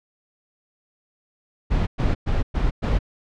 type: noise bursts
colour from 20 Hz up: brown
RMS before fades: -20 dBFS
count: 5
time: 1.7-2.99 s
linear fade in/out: 20 ms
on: 170 ms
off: 110 ms
effects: low-pass 4000 Hz 12 dB/octave